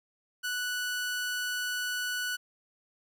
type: tone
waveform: sawtooth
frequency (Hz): 1480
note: F#6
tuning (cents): 0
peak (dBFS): -27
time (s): 0.43-2.37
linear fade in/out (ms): 20
effects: none